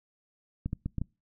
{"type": "clicks", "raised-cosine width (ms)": 5, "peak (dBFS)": -19, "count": 5, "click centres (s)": [0.66, 0.731, 0.86, 0.983, 1.016], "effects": ["noise-tail reverb RT60 0.3 s tail -26 dB re dry"]}